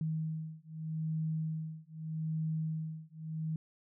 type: beating tone pair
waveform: sine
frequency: 158 / 158.81 Hz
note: D#3 / D#3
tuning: +27 / +36 cents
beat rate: 0.81 Hz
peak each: -37 / -37 dBFS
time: 0.01-3.56 s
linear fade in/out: 2 ms
effects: none